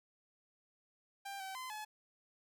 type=tone with pitch steps; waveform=sawtooth; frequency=792 / 768 / 1028 / 854 Hz; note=G5 / G5 / C6 / G#5; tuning=+18 / -36 / -31 / +48 cents; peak=-39 dBFS; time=1.25-1.85 s; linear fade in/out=10 ms; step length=150 ms; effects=none